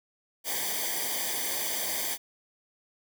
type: noise with comb filter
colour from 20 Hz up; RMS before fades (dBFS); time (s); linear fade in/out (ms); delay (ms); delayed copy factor
white; -31; 0.44-2.18; 50; 0.74; -1
effects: none